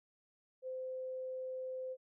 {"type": "tone", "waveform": "sine", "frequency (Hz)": 516, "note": "C5", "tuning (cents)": -24, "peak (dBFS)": -39, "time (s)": [0.62, 1.97], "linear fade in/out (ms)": 50, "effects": []}